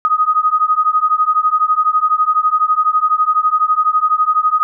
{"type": "beating tone pair", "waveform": "sine", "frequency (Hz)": [1244.5, 1256.5], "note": ["D#6", "D#6"], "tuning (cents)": [0, 17], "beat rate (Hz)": 12, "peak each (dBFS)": -14, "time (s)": [0.05, 4.63], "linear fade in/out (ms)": 0, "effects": []}